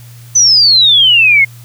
sine exponential sweep, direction down, 6120 to 2118 Hz, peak -4 dBFS, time 0.35-1.45 s, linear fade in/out 10 ms, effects added 119 Hz sine -32 dBFS peak until 1.64 s + white hiss -42 dBFS RMS until 1.64 s

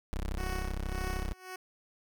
25% pulse tone, 33 Hz, C1, 16 cents sharp, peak -29 dBFS, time 0.13-1.33 s, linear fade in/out 0 ms
10% pulse tone with tremolo, 370.9 Hz, F#4, 4 cents sharp, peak -29 dBFS, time 0.38-1.56 s, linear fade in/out 5 ms, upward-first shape sine, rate 1.8 Hz, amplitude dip 90%
effects none

